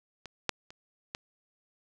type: clicks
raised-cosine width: 0.2 ms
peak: -25 / -9 / -30 / -18 dBFS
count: 4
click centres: 0.257 / 0.493 / 0.705 / 1.149 s
effects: none